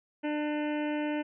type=harmonic tone with a mistuned harmonic; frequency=298.6 Hz; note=D4; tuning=29 cents sharp; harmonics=1 / 2 / 3 / 5 / 6 / 7 / 8 / 9 / 10; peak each=-30 / -36 / -40 / -44 / -46 / -47 / -48 / -49 / -50 dBFS; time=0.23-1.23 s; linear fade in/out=20 ms; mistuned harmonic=8; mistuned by=+28 cents; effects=none